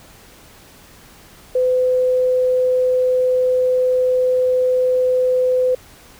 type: tone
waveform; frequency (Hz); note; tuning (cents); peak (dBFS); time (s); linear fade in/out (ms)
sine; 507; B4; +45; -13; 1.55-5.75; 5
effects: pink hiss -45 dBFS RMS until 6.19 s